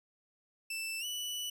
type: tone with pitch glide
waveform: sawtooth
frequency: 2655 to 2963 Hz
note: E7 to F#7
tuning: +12 to +2 cents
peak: -33 dBFS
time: 0.7-1.5 s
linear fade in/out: 5 ms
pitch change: +190 cents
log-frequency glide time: 1-1.05 s
effects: none